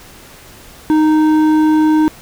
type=tone with hard clipping; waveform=sine; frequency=309.8 Hz; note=D#4; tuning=7 cents flat; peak=-10 dBFS; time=0.9-2.08 s; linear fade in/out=0 ms; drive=8 dB; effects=pink hiss -39 dBFS RMS until 2.21 s